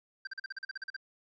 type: tone bursts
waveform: square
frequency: 1568 Hz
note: G6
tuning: in tune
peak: -37 dBFS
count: 12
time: 0.25-0.965 s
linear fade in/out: 5 ms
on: 22 ms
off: 41 ms
effects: resampled to 16000 Hz + 12-bit